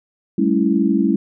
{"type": "chord", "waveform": "sine", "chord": "A dominant seventh", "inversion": "third", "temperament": "equal with one note detuned", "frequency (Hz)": [196, 216.8, 277.2, 329.6], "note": ["G3", "A3", "C#4", "E4"], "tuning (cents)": [0, -25, 0, 0], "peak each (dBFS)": -19, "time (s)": [0.38, 1.16], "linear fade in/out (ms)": 5, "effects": []}